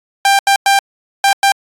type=tone bursts at uneven times; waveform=sawtooth; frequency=792 Hz; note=G5; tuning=18 cents sharp; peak=-4 dBFS; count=5; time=0.25-0.39 / 0.47-0.56 / 0.66-0.79 / 1.24-1.33 / 1.43-1.52 s; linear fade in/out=2 ms; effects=low-pass 12000 Hz 12 dB/octave + AAC 48 kbps